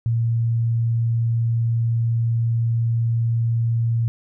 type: tone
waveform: sine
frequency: 115.7 Hz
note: A#2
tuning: 13 cents flat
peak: -17 dBFS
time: 0.06-4.08 s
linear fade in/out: 0 ms
effects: none